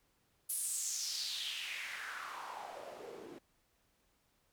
white noise with band-pass filter sweep, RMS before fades -42 dBFS, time 0.49-3.39 s, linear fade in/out 10 ms, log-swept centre 11000 to 310 Hz, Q 3.9, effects pink hiss -75 dBFS RMS until 4.52 s

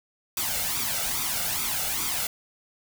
white noise with flanger, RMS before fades -28 dBFS, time 0.37-2.27 s, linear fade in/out 2 ms, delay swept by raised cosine 0.84 to 1.44 ms, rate 2.4 Hz, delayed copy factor +0.65, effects none

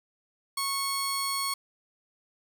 sawtooth tone pair together, 1100 / 4400 Hz, C#6 / C#8, -14 / -14 cents, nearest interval 2 octaves, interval 2400 cents, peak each -27 dBFS, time 0.57-1.54 s, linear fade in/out 5 ms, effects none

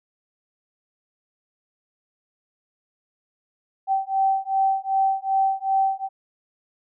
sine beating tone pair, 773 / 775.6 Hz, G5 / G5, -24 / -19 cents, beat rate 2.6 Hz, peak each -22 / -22 dBFS, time 3.87-6.09 s, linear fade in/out 50 ms, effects none

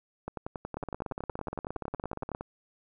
two click trains, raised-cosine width 1 ms, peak -21 / -21 dBFS, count 28 / 24, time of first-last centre 0.77-2.349 / 0.28-2.41 s, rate 17.1 / 10.8 Hz, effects none

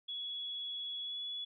sine tone with pitch glide, 3371 to 3402 Hz, G#7 to G#7, +25 to +41 cents, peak -38 dBFS, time 0.08-1.45 s, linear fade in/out 10 ms, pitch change +16 cents, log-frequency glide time 1.01-1.18 s, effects none

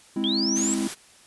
triangle chord, Ab augmented, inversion none, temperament equal, 207.7 / 261.6 / 329.6 Hz, Ab3 / C4 / E4, 0 / 0 / 0 cents, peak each -26 dBFS, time 0.16-0.88 s, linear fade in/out 5 ms
sine linear sweep, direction up, 3136 to 7820 Hz, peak -24 dBFS, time 0.24-0.74 s, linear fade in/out 0 ms
white noise, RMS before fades -34 dBFS, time 0.55-0.95 s, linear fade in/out 20 ms
effects white hiss -53 dBFS RMS until 1.26 s + resampled to 24000 Hz

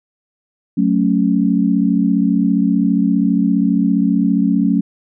sine chord, F# minor, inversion none, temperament equal, 185 / 220 / 277.2 Hz, F#3 / A3 / C#4, 0 / 0 / 0 cents, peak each -16 dBFS, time 0.77-4.81 s, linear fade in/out 10 ms, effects none

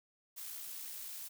blue noise with amplitude modulation, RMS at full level -44 dBFS, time 0.36-1.29 s, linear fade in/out 20 ms, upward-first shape sine, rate 60.3 Hz, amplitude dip 30%, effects none

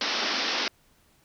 white band-pass noise, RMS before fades -28 dBFS, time 0.01-0.68 s, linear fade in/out 2 ms, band 200 to 5600 Hz, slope 96 dB/octave, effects pink hiss -63 dBFS RMS until 1.24 s

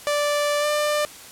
sawtooth tone with pitch glide, 586 to 595.9 Hz, D5 to D5, -4 to +25 cents, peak -16 dBFS, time 0.07-1.05 s, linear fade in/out 0 ms, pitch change +29 cents, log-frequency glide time 0.6-0.66 s, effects white hiss -42 dBFS RMS until 1.31 s + low-pass 12000 Hz 12 dB/octave

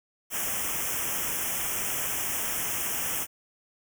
white band-stop noise, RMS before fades -30 dBFS, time 0.3-3.27 s, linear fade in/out 50 ms, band 3300 to 5400 Hz, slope 96 dB/octave, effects none

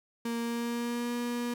35% pulse tone with pitch glide, 233.1 to 240.3 Hz, A#3 to B3, 0 to -47 cents, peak -29 dBFS, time 0.25-1.54 s, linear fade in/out 5 ms, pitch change +53 cents, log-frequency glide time 0.38-1.13 s, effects none

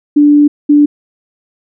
sine tone pair in turn, 293 / 293 Hz, D4 / D4, -4 / -4 cents, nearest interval unison, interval 0 cents, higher neither, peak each -3 dBFS, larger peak neither, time 0.16-0.48 / 0.69-0.86 s, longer first, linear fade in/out 10 ms, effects none

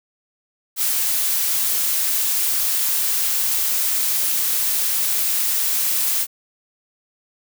blue noise, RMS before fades -20 dBFS, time 0.76-6.27 s, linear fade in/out 50 ms, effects none

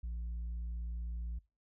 sine tone, 57.8 Hz, A#1, 14 cents flat, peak -34 dBFS, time 0.03-1.39 s, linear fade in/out 10 ms, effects noise-tail reverb RT60 0.3 s tail -24 dB re dry + tanh soft clip ceiling -36 dBFS

